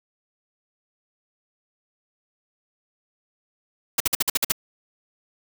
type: noise bursts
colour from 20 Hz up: white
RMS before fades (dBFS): -20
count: 8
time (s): 3.98-4.521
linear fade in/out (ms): 5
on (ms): 23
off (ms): 51
effects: none